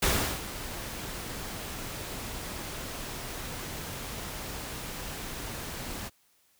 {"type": "noise with ADSR envelope", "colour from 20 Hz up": "pink", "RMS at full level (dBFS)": -24, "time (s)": [0.02, 6.1], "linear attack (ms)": 8, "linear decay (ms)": 370, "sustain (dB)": -14, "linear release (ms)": 29, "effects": ["white hiss -67 dBFS RMS until 6.59 s"]}